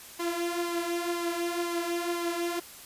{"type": "tone with flanger", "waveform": "sawtooth", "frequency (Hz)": 343.9, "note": "F4", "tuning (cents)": -27, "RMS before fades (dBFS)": -31, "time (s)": [0.19, 2.6], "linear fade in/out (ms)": 10, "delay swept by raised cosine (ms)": [1.9, 5.5], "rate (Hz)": 2, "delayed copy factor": 0.6, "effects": ["white hiss -47 dBFS RMS until 2.85 s", "resampled to 32000 Hz"]}